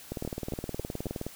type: two click trains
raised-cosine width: 2 ms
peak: -20 / -20 dBFS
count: 4 / 23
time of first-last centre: 0.25-1.067 / 0.12-1.266 s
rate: 3.67 / 19.2 Hz
effects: white hiss -49 dBFS RMS until 1.35 s